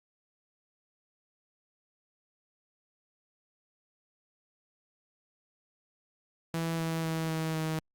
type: tone with pitch steps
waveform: sawtooth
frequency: 164.81 / 163.2 / 161.6 / 160.03 / 158.46 Hz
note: E3 / E3 / E3 / D#3 / D#3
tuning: 0 / -17 / -34 / +49 / +32 cents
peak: -26 dBFS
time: 6.54-7.79 s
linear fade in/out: 0 ms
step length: 250 ms
effects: Opus 48 kbps